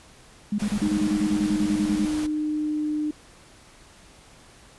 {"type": "tone bursts", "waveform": "sine", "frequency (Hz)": 207.7, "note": "G#3", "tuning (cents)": 0, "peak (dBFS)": -21, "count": 16, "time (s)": [0.52, 2.055], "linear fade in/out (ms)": 5, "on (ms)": 65, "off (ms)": 33}
{"type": "noise", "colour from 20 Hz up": "pink", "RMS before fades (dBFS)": -36, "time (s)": [0.59, 2.27], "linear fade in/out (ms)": 10}
{"type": "tone with pitch glide", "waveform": "sine", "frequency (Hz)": [307.9, 302.3], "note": ["D#4", "D#4"], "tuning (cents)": [-18, -50], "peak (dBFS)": -23, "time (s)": [0.82, 3.11], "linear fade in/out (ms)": 5, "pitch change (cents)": -32, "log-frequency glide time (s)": [1.27, 2.96]}
{"effects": ["pink hiss -51 dBFS RMS until 4.78 s", "resampled to 24000 Hz"]}